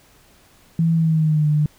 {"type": "tone with pitch glide", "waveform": "sine", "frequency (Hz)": [164.81, 150.26], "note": ["E3", "D3"], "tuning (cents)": [0, 40], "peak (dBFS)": -14, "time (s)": [0.79, 1.66], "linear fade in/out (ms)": 2, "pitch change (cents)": -160, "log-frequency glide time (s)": [0.94, 1.47], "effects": ["pink hiss -53 dBFS RMS until 1.78 s"]}